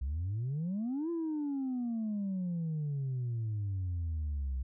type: exponential two-way sweep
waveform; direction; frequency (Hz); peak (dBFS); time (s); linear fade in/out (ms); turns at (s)
sine; up then down; 63 to 343.1 to 63; -30; 0.01-4.63; 10; 1.1
effects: tanh soft clip ceiling -30 dBFS